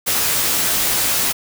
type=noise with comb filter; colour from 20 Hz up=white; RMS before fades=-18 dBFS; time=0.06-1.33 s; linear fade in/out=20 ms; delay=14 ms; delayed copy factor=-0.55; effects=none